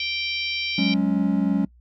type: harmonic tone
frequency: 782 Hz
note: G5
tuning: 4 cents flat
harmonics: 3 / 4 / 5 / 6 / 7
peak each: -28 / -30 / -32 / -34 / -35 dBFS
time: 0-0.94 s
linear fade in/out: 2 ms
type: chord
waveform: triangle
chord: F# suspended second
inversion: none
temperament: just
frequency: 185 / 208.1 / 277.5 Hz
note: F#3 / G#3 / C#4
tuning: 0 / +4 / +2 cents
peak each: -21 dBFS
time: 0.78-1.65 s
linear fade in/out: 5 ms
effects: noise-tail reverb RT60 0.1 s tail -23 dB re dry + added 60 Hz sine -50 dBFS peak until 1.8 s